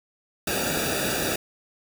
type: noise with comb filter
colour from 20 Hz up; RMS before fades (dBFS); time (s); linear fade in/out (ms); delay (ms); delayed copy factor
pink; -26; 0.47-1.36; 5; 0.95; -0.95
effects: none